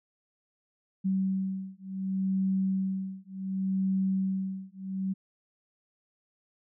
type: beating tone pair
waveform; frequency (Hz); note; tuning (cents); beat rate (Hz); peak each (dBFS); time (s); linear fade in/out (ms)
sine; 190.6 / 191.28; G3 / G3; -48 / -42; 0.68; -30; 1.04-5.14; 20
effects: none